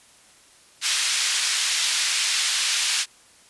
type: band-pass noise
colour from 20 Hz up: white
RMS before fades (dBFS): -23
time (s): 0.81-3.06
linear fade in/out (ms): 50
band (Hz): 2000 to 6100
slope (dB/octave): 12
effects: white hiss -53 dBFS RMS until 3.49 s + resampled to 24000 Hz